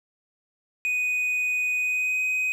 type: tone with pitch glide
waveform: triangle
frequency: 2489 to 2511 Hz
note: D#7 to D#7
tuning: 0 to +15 cents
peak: -21 dBFS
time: 0.85-2.52 s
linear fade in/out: 0 ms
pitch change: +15 cents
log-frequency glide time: 1.77-2.21 s
effects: none